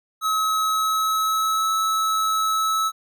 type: tone with pitch glide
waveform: square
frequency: 1284 to 1300.4 Hz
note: E6 to E6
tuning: -46 to -24 cents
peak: -20 dBFS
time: 0.21-2.92 s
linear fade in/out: 50 ms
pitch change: +22 cents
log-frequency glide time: 0.7-1.74 s
effects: none